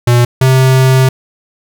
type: tone pair in turn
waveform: square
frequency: 120.9 / 131 Hz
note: B2 / C3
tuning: -36 / +2 cents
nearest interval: minor second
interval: 138 cents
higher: second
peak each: -6 dBFS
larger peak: neither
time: 0.07-0.25 / 0.41-1.09 s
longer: second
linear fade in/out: 5 ms
effects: none